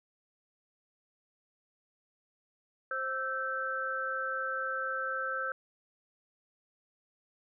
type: tone cluster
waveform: sine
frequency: 527 / 1327 / 1551 Hz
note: C5 / E6 / G6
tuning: +12 / +11 / -19 cents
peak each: -39 / -35 / -35 dBFS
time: 2.91-5.52 s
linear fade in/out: 2 ms
effects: none